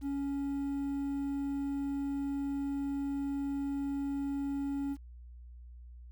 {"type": "tone with quantisation", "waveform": "triangle", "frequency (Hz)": 279, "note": "C#4", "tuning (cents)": 11, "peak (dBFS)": -30, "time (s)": [0.01, 4.97], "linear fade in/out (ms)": 50, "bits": 10, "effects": ["added 60 Hz sine -47 dBFS peak until 6.11 s"]}